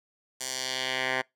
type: tone with band-pass filter sweep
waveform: 10% pulse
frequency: 129.8 Hz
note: C3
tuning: 13 cents flat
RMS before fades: -31 dBFS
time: 0.4-1.22 s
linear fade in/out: 10 ms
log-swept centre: 7600 to 1600 Hz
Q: 1.4
effects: noise-tail reverb RT60 0.2 s tail -26 dB re dry